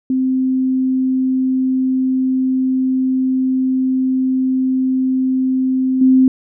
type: tone with level steps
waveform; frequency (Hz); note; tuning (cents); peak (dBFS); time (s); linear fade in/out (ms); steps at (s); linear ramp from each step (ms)
sine; 260; C4; -11; -13 / -7; 0.1-6.28; 2; 6.01; 5
effects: none